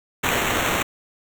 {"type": "noise with sample-and-hold", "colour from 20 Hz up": "blue", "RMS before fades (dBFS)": -22, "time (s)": [0.23, 0.83], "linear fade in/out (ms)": 10, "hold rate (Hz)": 4900, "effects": []}